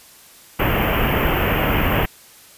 pink band-stop noise, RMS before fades -18 dBFS, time 0.59-2.06 s, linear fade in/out 10 ms, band 3100 to 13000 Hz, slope 96 dB/octave, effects white hiss -46 dBFS RMS until 2.57 s + resampled to 32000 Hz

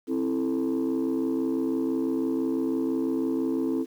sine chord, A minor, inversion first, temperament just, 264 / 330 / 440 Hz, C4 / E4 / A4, +16 / +2 / 0 cents, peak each -25 / -26 / -30 dBFS, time 0.07-3.86 s, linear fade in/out 50 ms, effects tanh soft clip ceiling -20 dBFS + 9-bit

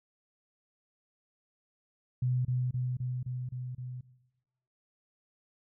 sine tone with echo, 125.7 Hz, B2, 31 cents sharp, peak -26 dBFS, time 2.22-2.45 s, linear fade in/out 5 ms, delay 260 ms, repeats 6, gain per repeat -2 dB, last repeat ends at 4.01 s, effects noise-tail reverb RT60 1.0 s tail -18 dB re dry

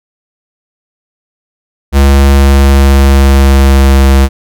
square tone with pitch glide, 69.3 to 67.6 Hz, C#2 to C#2, 0 to -43 cents, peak -3 dBFS, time 1.92-4.29 s, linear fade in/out 50 ms, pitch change -43 cents, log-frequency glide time 2.05-4.14 s, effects none

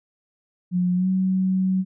sine tone with pitch glide, 179.5 to 187.77 Hz, F3 to F#3, +48 to +26 cents, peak -18 dBFS, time 0.71-1.85 s, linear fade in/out 50 ms, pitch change +78 cents, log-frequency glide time 0.95-1.08 s, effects none

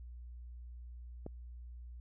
click, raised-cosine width 2 ms, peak -29 dBFS, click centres 1.264 s, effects added 60 Hz sine -46 dBFS peak until 2 s

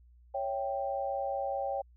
sine chord, C# diminished, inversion none, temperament equal, 554.4 / 659.3 / 784 Hz, C#5 / E5 / G5, 0 / 0 / 0 cents, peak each -34 / -40 / -34 dBFS, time 0.34-1.82 s, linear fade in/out 10 ms, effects added 60 Hz sine -56 dBFS peak until 1.96 s

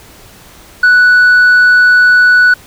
sine tone with tanh clipping, 1480 Hz, F#6, in tune, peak -4 dBFS, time 0.83-2.54 s, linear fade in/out 5 ms, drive 2 dB, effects pink hiss -38 dBFS RMS until 2.66 s

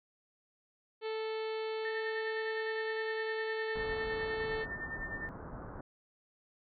harmonic tone, 439.7 Hz, A4, 1 cent flat, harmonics 1 / 2 / 3 / 4 / 5 / 6 / 7 / 8 / 9 / 10, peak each -35 / -45 / -50 / -51 / -50 / -53 / -53 / -55 / -57 / -55 dBFS, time 1.01-4.66 s, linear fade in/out 50 ms
sine tone with tremolo, 1802 Hz, A6, 41 cents sharp, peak -36 dBFS, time 1.85-5.29 s, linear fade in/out 0 ms, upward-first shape sine, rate 9.8 Hz, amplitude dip 70%
pink low-pass noise, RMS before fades -45 dBFS, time 3.75-5.81 s, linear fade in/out 5 ms, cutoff 1500 Hz, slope 48 dB/octave
effects none

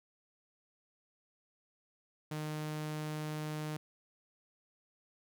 sawtooth tone, 153.1 Hz, D#3, 28 cents flat, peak -33 dBFS, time 2.31-3.77 s, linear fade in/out 5 ms, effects none

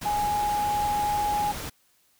sine tone in noise, 830.6 Hz, G#5, in tune, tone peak -23 dBFS, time 0.05-1.52 s, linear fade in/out 10 ms, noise pink, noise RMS -35 dBFS, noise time 0.01-1.7 s, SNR +9 dB, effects white hiss -65 dBFS RMS until 2.19 s

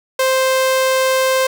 sawtooth tone, 523.3 Hz, C5, in tune, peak -9 dBFS, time 0.19-1.47 s, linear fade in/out 5 ms, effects none

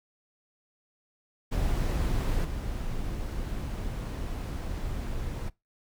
brown noise with level steps, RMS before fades -27 / -33 dBFS, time 1.51-5.5 s, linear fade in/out 20 ms, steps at 2.44 s, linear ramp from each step 10 ms, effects noise-tail reverb RT60 0.2 s tail -22 dB re dry

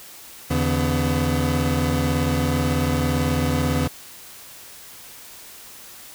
30% pulse tone cluster, 81 / 143.9 / 251.1 Hz, E2 / D3 / B3, -30 / -35 / +29 cents, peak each -21 dBFS, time 0.5-3.88 s, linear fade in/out 10 ms, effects white hiss -42 dBFS RMS until 6.14 s

